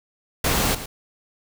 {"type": "noise with echo", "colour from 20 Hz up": "pink", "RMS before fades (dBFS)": -21, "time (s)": [0.44, 0.75], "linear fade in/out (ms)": 5, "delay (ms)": 110, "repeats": 1, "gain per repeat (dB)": -12, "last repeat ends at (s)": 0.86, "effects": []}